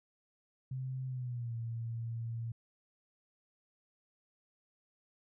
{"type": "tone with pitch glide", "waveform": "sine", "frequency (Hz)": [130.2, 115.33], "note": ["C3", "A#2"], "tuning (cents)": [-8, -18], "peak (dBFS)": -36, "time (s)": [0.71, 2.52], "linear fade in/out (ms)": 5, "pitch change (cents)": -210, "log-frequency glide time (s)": [1.07, 1.55], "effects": []}